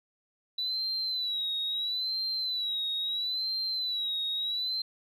sine tone with vibrato, 3951 Hz, B7, in tune, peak -28 dBFS, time 0.58-4.82 s, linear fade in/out 5 ms, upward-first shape sine, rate 0.75 Hz, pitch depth 87 cents each way, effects tanh soft clip ceiling -24 dBFS

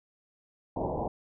white low-pass noise, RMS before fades -32 dBFS, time 0.76-1.08 s, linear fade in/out 5 ms, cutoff 950 Hz, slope 96 dB/octave, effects none

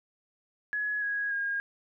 sine tone with pitch steps, 1688 / 1656.1 / 1624.9 Hz, G#6 / G#6 / G#6, +28 / -5 / -38 cents, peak -28 dBFS, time 0.73-1.6 s, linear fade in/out 0 ms, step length 290 ms, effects none

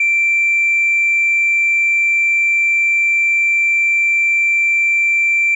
sine tone, 2349 Hz, D7, in tune, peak -10 dBFS, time 0-5.55 s, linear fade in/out 5 ms, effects tanh soft clip ceiling -8 dBFS

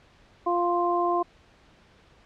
harmonic tone, 349.2 Hz, F4, in tune, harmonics 1 / 2 / 3, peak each -26 / -26 / -26 dBFS, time 0.46-1.23 s, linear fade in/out 10 ms, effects pink hiss -57 dBFS RMS until 2.25 s + low-pass 4000 Hz 12 dB/octave

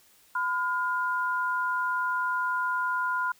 sine tone pair together, 1007.6 / 1418 Hz, B5 / F6, +34 / +26 cents, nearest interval tritone, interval 592 cents, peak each -28 dBFS, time 0.35-3.32 s, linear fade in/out 5 ms, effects white hiss -60 dBFS RMS until 3.39 s

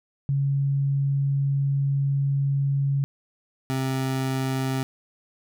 sine / 25% pulse tone pair in turn, 139 / 132.3 Hz, C#3 / C3, +5 / +20 cents, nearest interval minor second, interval 85 cents, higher first, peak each -20 dBFS, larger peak neither, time 0.29-3.04 / 3.7-4.83 s, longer first, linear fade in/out 0 ms, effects none

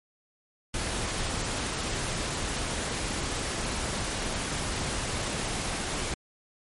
pink noise, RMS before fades -31 dBFS, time 0.74-6.14 s, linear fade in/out 2 ms, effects MP3 48 kbps

